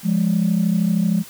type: tone pair together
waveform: sine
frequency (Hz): 174.61 / 207.6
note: F3 / G#3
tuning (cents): 0 / 0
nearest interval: minor third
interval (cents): 300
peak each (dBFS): -17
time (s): 0.03-1.24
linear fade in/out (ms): 50
effects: tanh soft clip ceiling -10 dBFS + white hiss -41 dBFS RMS until 1.29 s